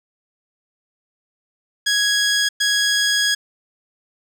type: tone bursts at uneven times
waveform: 15% pulse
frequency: 1661.2 Hz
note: G#6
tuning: in tune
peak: -9 dBFS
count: 2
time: 1.86-2.49 / 2.6-3.35 s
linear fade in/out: 10 ms
effects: low-pass 12000 Hz 12 dB/octave